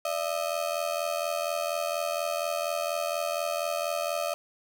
35% pulse ring-modulated tone, 630 Hz, D#5, 21 cents sharp, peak -23 dBFS, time 0.05-4.34 s, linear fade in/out 0 ms, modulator 42.1 Hz, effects none

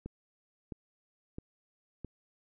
click train, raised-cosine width 3 ms, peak -27 dBFS, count 4, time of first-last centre 0.06-2.047 s, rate 1.51 Hz, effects none

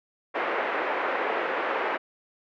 pink band-pass noise, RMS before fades -28 dBFS, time 0.34-1.98 s, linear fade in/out 20 ms, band 390 to 2200 Hz, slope 24 dB/octave, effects none

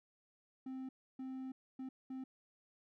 triangle tone bursts at uneven times, 261.6 Hz, C4, in tune, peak -40 dBFS, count 4, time 0.66-0.89 / 1.19-1.52 / 1.79-1.89 / 2.1-2.24 s, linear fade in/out 5 ms, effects none

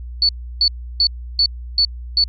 sine tone bursts, 4456 Hz, C#8, 8 cents sharp, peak -11 dBFS, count 6, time 0.22-2.24 s, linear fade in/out 2 ms, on 70 ms, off 320 ms, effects added 60 Hz sine -28 dBFS peak until 2.28 s

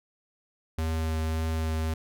square tone with vibrato, 80 Hz, D#2, 49 cents sharp, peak -27 dBFS, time 0.78-1.94 s, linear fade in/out 5 ms, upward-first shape triangle, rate 1.8 Hz, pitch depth 12 cents each way, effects none

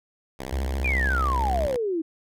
5% pulse tone with vibrato, 65.6 Hz, C2, 5 cents sharp, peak -21 dBFS, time 0.39-1.77 s, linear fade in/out 5 ms, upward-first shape square, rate 14 Hz, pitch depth 120 cents each way
triangle tone with pitch glide, 67.7 to 66.31 Hz, C#2 to C2, -40 to +24 cents, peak -22 dBFS, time 0.52-1.67 s, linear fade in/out 10 ms, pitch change -36 cents, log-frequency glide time 0.85-1.06 s
sine exponential sweep, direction down, 2489 to 310.3 Hz, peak -23 dBFS, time 0.84-2.02 s, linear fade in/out 10 ms
effects none

